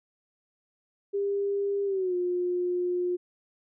sine tone with pitch glide, 400.6 to 356.9 Hz, G4 to F4, +38 to +38 cents, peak -25 dBFS, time 1.13-3.17 s, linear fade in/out 20 ms, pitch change -200 cents, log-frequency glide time 1.85-2.15 s, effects none

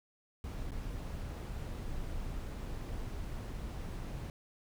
brown noise with dropouts, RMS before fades -40 dBFS, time 0.44-4.3 s, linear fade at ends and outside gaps 1 ms, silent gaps 0.708-0.718 s, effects none

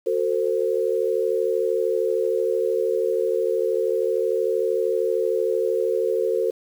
sine chord, F# diminished, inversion none, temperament equal with one note detuned, 370 / 450.3 / 523.3 Hz, F#4 / A4 / C5, 0 / +40 / 0 cents, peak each -25 / -22 / -25 dBFS, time 0.06-6.51 s, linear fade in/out 10 ms, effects 8-bit

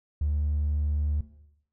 triangle tone, 74.1 Hz, D2, 16 cents sharp, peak -20 dBFS, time 0.21-1.21 s, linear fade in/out 5 ms, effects noise-tail reverb RT60 0.8 s tail -18 dB re dry + tanh soft clip ceiling -20 dBFS

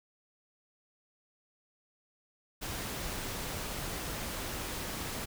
pink noise, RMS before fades -38 dBFS, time 2.61-5.26 s, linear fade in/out 20 ms, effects none

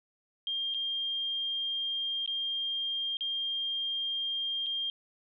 sine tone with dropouts, 3205 Hz, G7, 38 cents sharp, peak -30 dBFS, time 0.47-4.9 s, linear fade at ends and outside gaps 1 ms, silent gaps 0.74-0.745 / 2.261-2.276 / 3.17-3.208 / 4.662-4.666 s, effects none

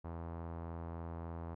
sawtooth tone with low-pass filter, 83.5 Hz, E2, 23 cents sharp, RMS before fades -44 dBFS, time 0.04-1.55 s, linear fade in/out 10 ms, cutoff 1000 Hz, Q 1.7, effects none

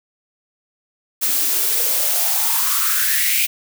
blue noise with high-pass filter sweep, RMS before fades -18 dBFS, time 1.21-3.47 s, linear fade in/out 20 ms, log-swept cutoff 240 to 2500 Hz, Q 6.1, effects none

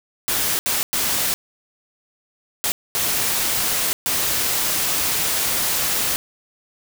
white noise bursts at uneven times, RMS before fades -21 dBFS, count 6, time 0.28-0.59 / 0.66-0.83 / 0.93-1.34 / 2.64-2.72 / 2.95-3.93 / 4.06-6.16 s, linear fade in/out 0 ms, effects none

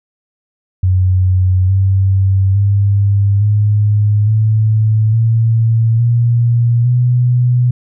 sine tone with pitch steps, 92.5 / 96.37 / 100.41 / 104.61 / 108.99 / 113.55 / 118.31 / 123.26 Hz, F#2 / G2 / G2 / G#2 / A2 / A#2 / A#2 / B2, 0 / -29 / +42 / +13 / -16 / -45 / +26 / -3 cents, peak -8 dBFS, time 0.83-7.71 s, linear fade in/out 5 ms, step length 860 ms, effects none

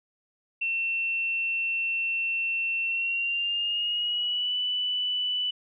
sine tone with pitch glide, 2700 to 2979 Hz, E7 to F#7, +41 to +11 cents, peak -25 dBFS, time 0.61-5.51 s, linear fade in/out 10 ms, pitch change +170 cents, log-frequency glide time 2.84-4.56 s, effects none

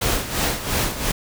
pink noise with tremolo, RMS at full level -20 dBFS, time 0.01-1.12 s, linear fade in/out 10 ms, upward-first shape sine, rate 2.9 Hz, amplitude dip 70%, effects none

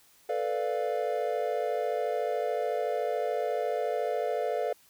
triangle chord, B half-diminished seventh, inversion third, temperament equal, 440 / 493.9 / 587.3 / 698.5 Hz, A4 / B4 / D5 / F5, 0 / 0 / 0 / 0 cents, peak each -31 dBFS, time 0.29-4.73 s, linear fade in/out 5 ms, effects white hiss -61 dBFS RMS until 4.89 s

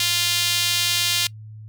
sawtooth tone with high-pass filter, 348.6 Hz, F4, 3 cents flat, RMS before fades -21 dBFS, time 0-1.27 s, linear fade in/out 2 ms, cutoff 3300 Hz, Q 1.6, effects noise-tail reverb RT60 0.1 s tail -24 dB re dry + added 108 Hz sine -36 dBFS peak until 1.68 s

